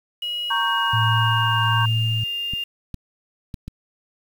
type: tone with pitch glide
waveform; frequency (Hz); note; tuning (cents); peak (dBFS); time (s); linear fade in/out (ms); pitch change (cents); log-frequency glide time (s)
sine; 2900 to 2806; F#7 to F7; -35 to +8; -24; 0.22-2.64; 5; -57; 0.51-1.83
type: chord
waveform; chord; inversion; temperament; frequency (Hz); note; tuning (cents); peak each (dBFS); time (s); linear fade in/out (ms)
sine; G diminished; first; equal; 932.3 / 1108.7 / 1568; Bb5 / Db6 / G6; 0 / 0 / 0; -24; 0.5-1.86; 10
type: tone with tremolo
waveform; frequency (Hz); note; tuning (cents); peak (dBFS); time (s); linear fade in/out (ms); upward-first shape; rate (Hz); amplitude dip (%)
sine; 112.7; A2; +42; -18; 0.93-2.24; 5; sine; 1.3; 35
type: clicks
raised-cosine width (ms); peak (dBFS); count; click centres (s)
5; -19; 4; 2.536 / 2.943 / 3.542 / 3.68
effects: 7-bit